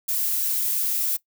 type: noise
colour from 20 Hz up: violet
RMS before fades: -24 dBFS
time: 0.08-1.17 s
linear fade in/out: 10 ms
effects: noise-tail reverb RT60 0.1 s tail -19 dB re dry